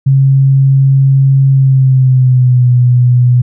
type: tone with pitch glide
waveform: sine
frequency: 135.6 to 123.63 Hz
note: C#3 to B2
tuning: -38 to +2 cents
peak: -4 dBFS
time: 0.06-3.42 s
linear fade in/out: 10 ms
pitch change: -160 cents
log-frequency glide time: 1.5-2.7 s
effects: none